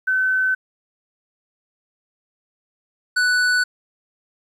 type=tone pair in turn; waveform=sine / square; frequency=1522 / 1485.5 Hz; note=F#6 / F#6; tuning=+48 / +6 cents; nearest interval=unison; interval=42 cents; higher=first; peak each=-16 dBFS; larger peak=neither; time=0.07-0.55 / 3.16-3.64 s; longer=neither; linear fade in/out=10 ms; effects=low-pass 8000 Hz 12 dB/octave + 9-bit